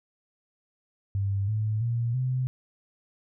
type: tone with pitch steps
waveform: sine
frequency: 98.9 / 107.85 / 117.61 / 128.26 Hz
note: G2 / A2 / A#2 / C3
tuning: +16 / -34 / +16 / -34 cents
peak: -24 dBFS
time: 1.15-2.47 s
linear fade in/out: 0 ms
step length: 330 ms
effects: none